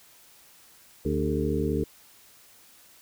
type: harmonic tone with a mistuned harmonic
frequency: 74.8 Hz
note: D2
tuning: 32 cents sharp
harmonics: 1 / 2 / 3 / 4 / 5 / 6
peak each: -31 / -31 / -31 / -31 / -31 / -31 dBFS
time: 1.05-1.84 s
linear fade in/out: 5 ms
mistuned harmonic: 5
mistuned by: +100 cents
effects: white hiss -55 dBFS RMS until 3.01 s